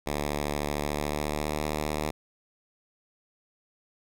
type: tone with pitch glide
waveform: 5% pulse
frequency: 73.42 to 75.66 Hz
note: D2 to D#2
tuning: 0 to -48 cents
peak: -17 dBFS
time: 0.06-2.11 s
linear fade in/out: 10 ms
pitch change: +52 cents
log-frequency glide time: 0.78-1.6 s
effects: none